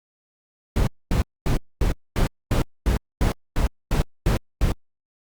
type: noise bursts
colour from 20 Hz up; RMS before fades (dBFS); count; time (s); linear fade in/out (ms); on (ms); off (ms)
brown; -19; 12; 0.76-4.72; 2; 110; 240
effects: Opus 48 kbps